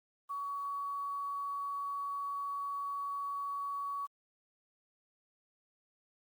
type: tone with quantisation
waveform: sine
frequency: 1127 Hz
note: C#6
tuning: 28 cents sharp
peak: -35 dBFS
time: 0.29-4.07 s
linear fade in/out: 20 ms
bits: 10
effects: Opus 32 kbps